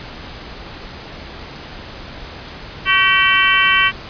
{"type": "harmonic tone with a mistuned harmonic", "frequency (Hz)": 384.6, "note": "G4", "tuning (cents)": -33, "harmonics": [3, 4, 5, 6, 7, 8], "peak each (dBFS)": [-18, -18, -18, -18, -18, -18], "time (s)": [2.85, 3.92], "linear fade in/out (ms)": 50, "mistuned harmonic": 3, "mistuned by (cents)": -40, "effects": ["pink hiss -33 dBFS RMS until 4.09 s", "resampled to 11025 Hz"]}